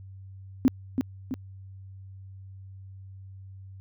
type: tone with echo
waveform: sine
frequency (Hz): 258.5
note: C4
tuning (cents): -21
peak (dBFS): -15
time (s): 0.65-0.68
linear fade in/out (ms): 0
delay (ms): 330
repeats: 2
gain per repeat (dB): -6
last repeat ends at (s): 1.34
effects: added 96 Hz sine -42 dBFS peak until 3.8 s